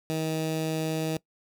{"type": "tone with notch filter", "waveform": "15% pulse", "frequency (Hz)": 158.7, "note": "D#3", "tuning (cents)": 35, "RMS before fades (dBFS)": -29, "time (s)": [0.1, 1.17], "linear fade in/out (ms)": 0, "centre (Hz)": 1500, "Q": 1.7, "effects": ["noise-tail reverb RT60 0.1 s tail -21 dB re dry"]}